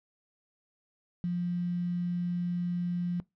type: tone with quantisation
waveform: sine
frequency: 175.7 Hz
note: F3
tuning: 11 cents sharp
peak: -28 dBFS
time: 1.24-3.2 s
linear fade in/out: 0 ms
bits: 8
effects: noise-tail reverb RT60 0.2 s tail -22 dB re dry + low-pass 2000 Hz 12 dB/octave